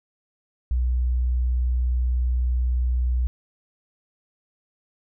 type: tone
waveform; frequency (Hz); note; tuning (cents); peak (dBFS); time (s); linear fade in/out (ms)
sine; 61.74; B1; 0; -19; 0.71-3.27; 0
effects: none